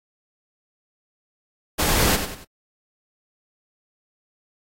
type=noise with echo; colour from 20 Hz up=pink; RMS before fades=-20 dBFS; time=1.78-2.17 s; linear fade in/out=20 ms; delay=93 ms; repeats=3; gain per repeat=-8 dB; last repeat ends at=2.449 s; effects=AAC 48 kbps